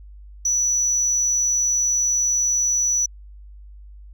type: tone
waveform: sine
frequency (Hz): 5920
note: F#8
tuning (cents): 0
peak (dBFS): -15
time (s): 0.45-3.06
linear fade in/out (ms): 5
effects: tanh soft clip ceiling -16 dBFS + added 50 Hz sine -39 dBFS peak until 4.13 s